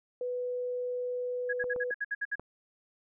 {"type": "tone", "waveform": "sine", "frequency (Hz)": 495.2, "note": "B4", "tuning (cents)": 5, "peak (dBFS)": -31, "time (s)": [0.21, 1.91], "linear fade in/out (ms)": 2}
{"type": "tone bursts", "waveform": "sine", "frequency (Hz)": 1661.2, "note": "G#6", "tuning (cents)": 0, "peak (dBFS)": -29, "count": 9, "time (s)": [1.49, 2.356], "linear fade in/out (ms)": 10, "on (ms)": 42, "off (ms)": 61}
{"type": "clicks", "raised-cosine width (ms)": 1, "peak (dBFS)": -29, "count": 3, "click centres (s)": [1.641, 1.762, 2.396]}
{"effects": []}